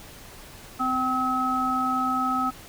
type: harmonic tone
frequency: 257.2 Hz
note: C4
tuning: 30 cents flat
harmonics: 1 / 3 / 5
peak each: -28 / -29 / -24 dBFS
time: 0.79-2.51 s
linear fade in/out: 20 ms
effects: pink hiss -45 dBFS RMS until 2.68 s